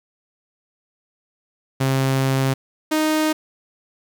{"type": "tone pair in turn", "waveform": "sawtooth", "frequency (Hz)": [133.8, 310.4], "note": ["C3", "D#4"], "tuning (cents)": [39, -4], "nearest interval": "octave + minor third", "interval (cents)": 1457, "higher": "second", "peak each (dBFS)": -13, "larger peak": "neither", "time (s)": [[1.8, 2.54], [2.91, 3.33]], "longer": "first", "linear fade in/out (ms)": 10, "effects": ["9-bit"]}